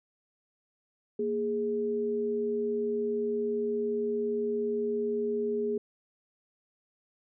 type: tone pair together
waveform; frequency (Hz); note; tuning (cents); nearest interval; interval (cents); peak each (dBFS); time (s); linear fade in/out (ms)
sine; 233.6 / 416.2; A#3 / G#4; +4 / +4; minor seventh; 1000; -34 / -28; 1.19-5.78; 5
effects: none